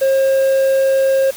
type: tone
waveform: triangle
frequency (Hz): 537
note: C5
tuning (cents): +45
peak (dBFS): -9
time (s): 0.01-1.31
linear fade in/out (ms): 10
effects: white hiss -34 dBFS RMS until 1.36 s